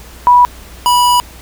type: tone pair in turn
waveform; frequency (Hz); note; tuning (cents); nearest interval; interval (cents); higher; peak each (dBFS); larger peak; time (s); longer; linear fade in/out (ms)
sine / square; 979 / 979; B5 / B5; -15 / -15; unison; 0; neither; -3 / -8; first; 0.27-0.45 / 0.86-1.2; second; 0
effects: added 60 Hz sine -35 dBFS peak until 1.41 s + pink hiss -37 dBFS RMS until 1.41 s